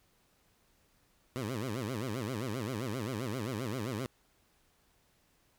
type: tone with vibrato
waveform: 15% pulse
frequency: 117 Hz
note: A#2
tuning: 7 cents sharp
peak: -28 dBFS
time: 1.36-4.06 s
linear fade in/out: 0 ms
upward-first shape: sine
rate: 7.6 Hz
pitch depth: 250 cents each way
effects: pink hiss -70 dBFS RMS until 5.58 s